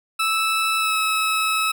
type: tone with pitch glide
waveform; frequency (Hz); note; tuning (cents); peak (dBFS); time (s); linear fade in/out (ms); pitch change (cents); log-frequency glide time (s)
20% pulse; 1312 to 1294.7; E6 to E6; -9 to -32; -14; 0.19-1.72; 10; -23; 0.79-0.95
effects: none